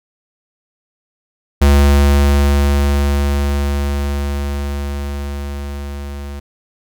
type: tone with level ramp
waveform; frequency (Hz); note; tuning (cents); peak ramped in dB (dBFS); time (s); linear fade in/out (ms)
square; 70.9; C#2; +40; -7 to -26; 1.61-6.4; 10
effects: none